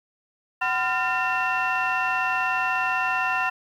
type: tone cluster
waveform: sine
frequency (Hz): 752 / 1017 / 1393 / 1804 / 2714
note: F#5 / C6 / F6 / A6 / E7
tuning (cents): +28 / -50 / -5 / +43 / +50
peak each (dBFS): -27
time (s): 0.61-3.5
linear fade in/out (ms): 10
effects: tanh soft clip ceiling -15 dBFS + 9-bit